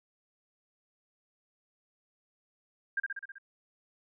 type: tone with echo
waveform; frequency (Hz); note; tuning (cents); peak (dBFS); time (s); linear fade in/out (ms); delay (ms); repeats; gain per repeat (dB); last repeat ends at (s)
sine; 1600; G6; +35; -27; 2.97-3; 5; 64; 6; -3; 3.384
effects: none